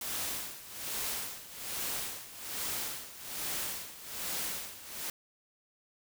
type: noise with tremolo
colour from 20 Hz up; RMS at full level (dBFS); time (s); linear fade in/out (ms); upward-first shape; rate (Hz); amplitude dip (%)
white; -35; 0.01-5.1; 2; sine; 1.2; 80
effects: none